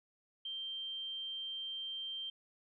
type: tone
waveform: sine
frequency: 3150 Hz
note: G7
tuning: 8 cents sharp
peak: -39 dBFS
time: 0.45-2.3 s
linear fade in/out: 5 ms
effects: none